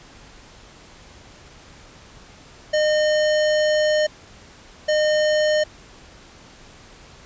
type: tone bursts at uneven times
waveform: square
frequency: 610 Hz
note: D#5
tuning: 34 cents flat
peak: -17 dBFS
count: 2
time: 2.73-4.07 / 4.88-5.64 s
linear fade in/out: 10 ms
effects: pink hiss -46 dBFS RMS until 7.25 s + resampled to 16000 Hz